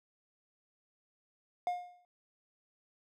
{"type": "tone with exponential decay", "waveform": "triangle", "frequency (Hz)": 713, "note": "F5", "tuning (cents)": 36, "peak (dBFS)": -26, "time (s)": [1.67, 2.05], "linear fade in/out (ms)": 1, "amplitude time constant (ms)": 81, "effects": []}